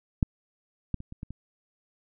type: clicks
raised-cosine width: 5 ms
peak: -9 / -15 / -27 / -28 / -24 / -26 dBFS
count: 6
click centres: 0.228 / 0.943 / 1.004 / 1.124 / 1.231 / 1.306 s
effects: none